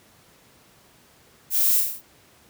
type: noise with echo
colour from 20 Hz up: violet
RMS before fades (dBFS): -22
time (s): 1.5-1.83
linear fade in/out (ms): 50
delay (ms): 32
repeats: 6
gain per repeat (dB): -3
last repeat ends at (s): 2.022
effects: pink hiss -55 dBFS RMS until 2.49 s + high-pass 80 Hz 12 dB/octave